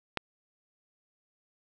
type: click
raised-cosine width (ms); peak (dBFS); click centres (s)
0.3; -13; 0.173
effects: none